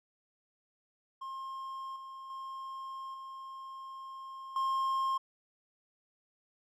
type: tone with level steps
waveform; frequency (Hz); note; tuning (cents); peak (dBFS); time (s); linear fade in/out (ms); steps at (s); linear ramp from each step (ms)
triangle; 1066; C6; +32; -37 / -42 / -38 / -41 / -27; 1.21-5.18; 10; 1.96 / 2.3 / 3.14 / 4.56; 2
effects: none